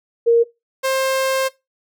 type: tone pair in turn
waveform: sine / sawtooth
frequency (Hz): 466.2 / 530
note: A#4 / C5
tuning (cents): 0 / +22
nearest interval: major second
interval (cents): 222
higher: second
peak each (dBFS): -9 / -13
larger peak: first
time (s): 0.26-0.44 / 0.83-1.49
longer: second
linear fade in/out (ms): 20
effects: noise-tail reverb RT60 0.2 s tail -19 dB re dry